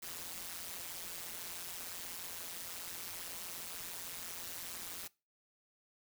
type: noise with amplitude modulation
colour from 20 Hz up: white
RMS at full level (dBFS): -41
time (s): 0.02-5.08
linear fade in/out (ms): 10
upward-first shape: sine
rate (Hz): 174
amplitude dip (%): 90
effects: noise-tail reverb RT60 0.3 s tail -23 dB re dry